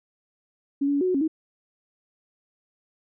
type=tone with pitch steps; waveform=sine; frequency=279.6 / 284.9 / 283.2 / 369 / 366.7 / 274.5 / 316.7 Hz; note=C#4 / C#4 / C#4 / F#4 / F#4 / C#4 / D#4; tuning=+15 / +48 / +37 / -5 / -15 / -17 / +31 cents; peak=-20 dBFS; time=0.81-1.279 s; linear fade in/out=10 ms; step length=67 ms; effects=none